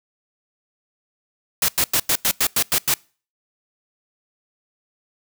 white noise bursts, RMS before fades -18 dBFS, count 9, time 1.62-2.94 s, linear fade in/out 2 ms, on 64 ms, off 93 ms, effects noise-tail reverb RT60 0.4 s tail -26 dB re dry

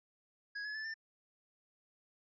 square tone with pitch steps, 1661.2 / 1702 / 1743.8 / 1786.6 Hz, G#6 / G#6 / A6 / A6, 0 / +42 / -16 / +26 cents, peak -40 dBFS, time 0.55-0.942 s, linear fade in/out 10 ms, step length 98 ms, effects resampled to 16000 Hz

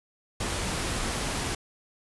pink noise, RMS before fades -30 dBFS, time 0.4-1.55 s, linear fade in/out 5 ms, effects resampled to 24000 Hz

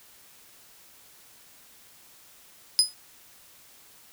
30% pulse tone with exponential decay, 5010 Hz, D#8, 11 cents sharp, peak -9 dBFS, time 2.79-2.94 s, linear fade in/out 0 ms, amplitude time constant 31 ms, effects white hiss -54 dBFS RMS until 4.12 s

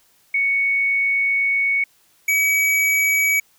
sine / square tone pair in turn, 2223 / 2274 Hz, C#7 / C#7, +4 / +44 cents, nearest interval unison, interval 40 cents, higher second, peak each -16 dBFS, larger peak neither, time 0.34-1.84 / 2.28-3.4 s, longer first, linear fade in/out 5 ms, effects white hiss -58 dBFS RMS until 3.58 s

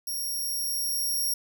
5% pulse tone with level ramp, 5588 Hz, F8, in tune, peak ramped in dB -24 to -19 dBFS, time 0.07-1.34 s, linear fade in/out 5 ms, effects none

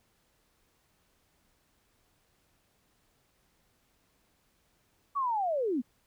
sine linear sweep, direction down, 1154 to 219.3 Hz, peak -27 dBFS, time 5.15-5.82 s, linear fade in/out 20 ms, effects pink hiss -71 dBFS RMS until 6.06 s

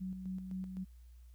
sine tone with tremolo, 186.9 Hz, F#3, 18 cents sharp, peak -37 dBFS, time 0-0.85 s, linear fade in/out 20 ms, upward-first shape square, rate 3.9 Hz, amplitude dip 45%, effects added 60 Hz sine -53 dBFS peak until 1.34 s + white hiss -75 dBFS RMS until 1.34 s

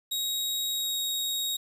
sawtooth tone with pitch glide, 3793 to 3771 Hz, A#7 to A#7, +29 to +19 cents, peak -25 dBFS, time 0.11-1.57 s, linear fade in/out 10 ms, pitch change -10 cents, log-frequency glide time 0.71-0.98 s, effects 9-bit

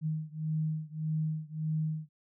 sine beating tone pair, 155.56 / 157.26 Hz, D#3 / D#3, 0 / +19 cents, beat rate 1.7 Hz, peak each -33 / -34 dBFS, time 0.01-2.09 s, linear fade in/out 50 ms, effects none

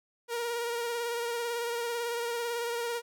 sawtooth tone with vibrato, 471.4 Hz, A#4, 19 cents sharp, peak -27 dBFS, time 0.28-3.02 s, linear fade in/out 50 ms, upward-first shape sine, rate 18 Hz, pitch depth 30 cents each way, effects none

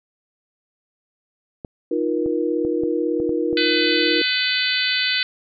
clicks, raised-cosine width 2 ms, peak -18 dBFS, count 7, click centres 1.648 / 2.261 / 2.65 / 2.836 / 3.201 / 3.293 / 3.529 s
sine chord, Eb suspended second, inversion none, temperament equal with one note detuned, 311.1 / 349.2 / 475.1 Hz, Eb4 / F4 / Bb4, 0 / 0 / +33 cents, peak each -23 dBFS, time 1.91-4.22 s, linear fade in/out 5 ms
harmonic tone, 503 Hz, B4, 32 cents sharp, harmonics 3 / 4 / 5 / 6 / 7 / 8 / 9, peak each -26 / -26 / -26 / -26 / -26 / -26 / -26 dBFS, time 3.57-5.23 s, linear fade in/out 2 ms
effects none

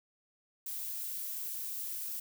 violet noise, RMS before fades -39 dBFS, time 0.66-2.2 s, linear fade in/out 5 ms, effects none

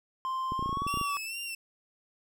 triangle tone with pitch glide, 1046.5 to 1141.2 Hz, C6 to C#6, 0 to +50 cents, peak -28 dBFS, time 0.25-1.17 s, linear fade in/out 0 ms, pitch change +150 cents, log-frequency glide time 0.55-0.88 s
clicks, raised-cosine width 3 ms, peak -24 dBFS, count 12, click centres 0.521 / 0.593 / 0.626 / 0.66 / 0.693 / 0.728 / 0.772 / 0.82 / 0.866 / 0.941 / 0.973 / 1.013 s
sawtooth tone with vibrato, 2687 Hz, E7, 33 cents sharp, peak -32 dBFS, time 0.87-1.55 s, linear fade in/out 5 ms, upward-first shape sine, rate 2.3 Hz, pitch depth 63 cents each way
effects none

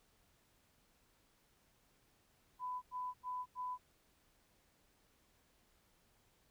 sine tone bursts, 1000 Hz, B5, 21 cents sharp, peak -39 dBFS, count 4, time 2.59-3.78 s, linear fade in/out 50 ms, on 230 ms, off 90 ms, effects pink hiss -73 dBFS RMS until 6.5 s

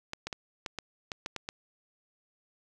clicks, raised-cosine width 0.2 ms, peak -18 dBFS, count 9, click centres 0.134 / 0.27 / 0.328 / 0.662 / 0.787 / 1.118 / 1.261 / 1.363 / 1.489 s, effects none

